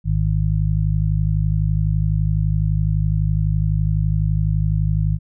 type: harmonic tone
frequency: 51.91 Hz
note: G#1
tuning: in tune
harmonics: 1 / 2 / 3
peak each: -20 / -20 / -20 dBFS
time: 0.04-5.19 s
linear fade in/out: 50 ms
effects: none